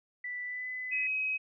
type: tone with pitch glide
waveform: sine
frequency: 1975.5 to 2010 Hz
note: B6 to B6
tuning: 0 to +30 cents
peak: -35 dBFS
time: 0.24-1.07 s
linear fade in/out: 5 ms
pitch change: +30 cents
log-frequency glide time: 0.44-0.68 s
type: tone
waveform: sine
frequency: 2539 Hz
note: D#7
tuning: 34 cents sharp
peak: -29 dBFS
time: 0.91-1.38 s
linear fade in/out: 20 ms
effects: none